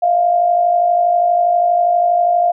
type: tone pair together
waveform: sine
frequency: 647.6 / 700 Hz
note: E5 / F5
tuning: -31 / +4 cents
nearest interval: minor second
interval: 135 cents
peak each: -19 / -11 dBFS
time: 0.02-2.52 s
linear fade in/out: 10 ms
effects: none